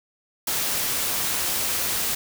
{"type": "noise", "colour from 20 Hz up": "white", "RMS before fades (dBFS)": -25, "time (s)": [0.47, 2.15], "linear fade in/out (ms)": 5, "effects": []}